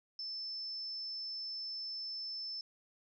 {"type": "tone", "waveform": "sine", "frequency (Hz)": 5280, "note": "E8", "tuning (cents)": 2, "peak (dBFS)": -39, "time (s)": [0.19, 2.61], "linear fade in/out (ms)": 2, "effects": []}